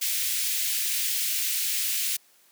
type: high-pass noise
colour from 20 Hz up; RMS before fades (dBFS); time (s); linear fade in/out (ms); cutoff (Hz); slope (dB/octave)
white; -27; 0.01-2.17; 10; 2100; 24
effects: white hiss -60 dBFS RMS until 2.51 s + high-pass 200 Hz 12 dB/octave